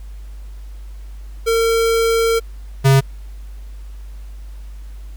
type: tone pair in turn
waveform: square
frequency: 456.1 / 135.52 Hz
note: A#4 / C#3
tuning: -38 / -39 cents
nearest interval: octave + major sixth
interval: 2101 cents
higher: first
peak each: -14 / -9 dBFS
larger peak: second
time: 1.46-2.4 / 2.84-3.01 s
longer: first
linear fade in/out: 20 ms
effects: added 50 Hz sine -30 dBFS peak until 5.16 s + pink hiss -52 dBFS RMS until 5.16 s